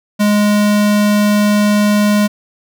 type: tone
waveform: square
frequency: 207.7 Hz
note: G#3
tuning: in tune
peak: -10 dBFS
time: 0.19-2.28 s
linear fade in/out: 20 ms
effects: none